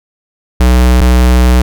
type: tone pair in turn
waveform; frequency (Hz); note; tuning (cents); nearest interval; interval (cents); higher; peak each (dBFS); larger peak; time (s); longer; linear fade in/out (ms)
square; 62 / 62; B1 / B1; +7 / +7; unison; 0; neither; -5; neither; 0.6-1.01 / 1.01-1.62; second; 5
effects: none